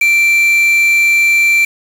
triangle tone with quantisation, 2349 Hz, D7, in tune, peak -6 dBFS, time 0.01-1.65 s, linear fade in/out 5 ms, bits 4, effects none

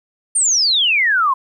sine exponential sweep, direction down, 9210 to 1018 Hz, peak -12 dBFS, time 0.35-1.34 s, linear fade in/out 10 ms, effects 9-bit

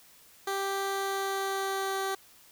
15% pulse tone with pitch glide, 392 to 387.5 Hz, G4 to G4, 0 to -20 cents, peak -23 dBFS, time 0.47-2.15 s, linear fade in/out 5 ms, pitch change -20 cents, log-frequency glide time 0.9-2.01 s, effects white hiss -57 dBFS RMS until 2.51 s

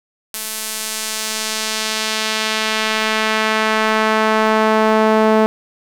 sawtooth tone with band-pass filter sweep, 218.1 Hz, A3, 15 cents flat, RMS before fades -17 dBFS, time 0.34-5.46 s, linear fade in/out 0 ms, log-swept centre 12000 to 620 Hz, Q 0.81, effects 7-bit

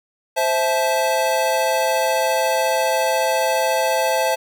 square chord, A minor, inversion first, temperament equal with one note detuned, 523.3 / 659.3 / 867.4 Hz, C5 / E5 / A5, 0 / 0 / -25 cents, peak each -22 dBFS, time 0.36-4.36 s, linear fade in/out 20 ms, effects none

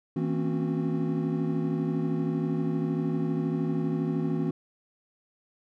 triangle tone cluster, 161.8 / 229.4 / 263.6 / 276.3 / 365.4 Hz, E3 / A#3 / C4 / C#4 / F#4, -32 / -28 / +13 / -6 / -22 cents, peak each -27 / -31 / -30 / -33 / -32 dBFS, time 0.16-4.51 s, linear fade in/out 5 ms, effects none

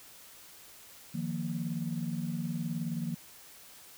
sine chord, Eb suspended second, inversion none, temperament equal, 155.56 / 174.61 / 233.1 Hz, Eb3 / F3 / Bb3, 0 / 0 / 0 cents, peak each -36 / -35 / -36 dBFS, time 1.14-3.15 s, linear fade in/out 10 ms, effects tanh soft clip ceiling -23 dBFS + white hiss -53 dBFS RMS until 3.97 s

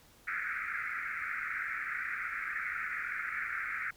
pink band-pass noise, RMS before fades -37 dBFS, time 0.27-3.91 s, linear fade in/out 10 ms, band 1300 to 2300 Hz, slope 96 dB/octave, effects pink hiss -61 dBFS RMS until 3.96 s

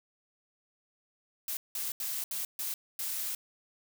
blue noise bursts at uneven times, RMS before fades -35 dBFS, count 6, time 1.48-1.57 / 1.75-1.92 / 2-2.24 / 2.31-2.45 / 2.59-2.74 / 2.99-3.35 s, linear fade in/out 2 ms, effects none

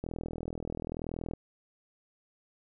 click train, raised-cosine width 2 ms, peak -23 dBFS, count 54, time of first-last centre 0.04-1.336 s, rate 40.9 Hz, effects none

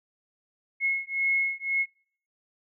sine beating tone pair, 2172 / 2173.9 Hz, C#7 / C#7, -36 / -34 cents, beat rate 1.9 Hz, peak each -27 dBFS, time 0.8-1.86 s, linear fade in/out 50 ms, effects noise-tail reverb RT60 0.6 s tail -26 dB re dry

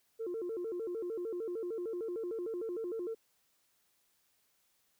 sine tone with vibrato, 399.4 Hz, G4, 32 cents sharp, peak -34 dBFS, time 0.19-3.15 s, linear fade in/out 20 ms, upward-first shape square, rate 6.6 Hz, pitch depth 210 cents each way, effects tanh soft clip ceiling -32 dBFS + white hiss -74 dBFS RMS until 4.99 s

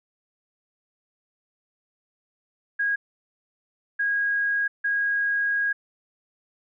sine tone bursts at uneven times, 1641 Hz, G#6, 21 cents flat, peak -21 dBFS, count 3, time 2.79-2.96 / 3.99-4.68 / 4.84-5.73 s, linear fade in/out 10 ms, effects none

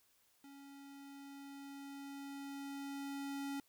square tone with level ramp, 278.6 Hz, C#4, 9 cents sharp, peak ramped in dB -55 to -40 dBFS, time 0.44-3.6 s, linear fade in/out 2 ms, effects white hiss -73 dBFS RMS until 3.68 s

